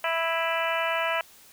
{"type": "harmonic tone with a mistuned harmonic", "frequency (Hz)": 329.6, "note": "E4", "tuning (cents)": 0, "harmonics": [2, 3, 4, 5, 6, 7, 8, 9], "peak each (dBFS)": [-29, -31, -32, -33, -34, -34, -35, -36], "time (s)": [0.04, 1.21], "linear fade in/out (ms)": 2, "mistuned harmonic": 7, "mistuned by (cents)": 49, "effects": ["white hiss -53 dBFS RMS until 1.52 s"]}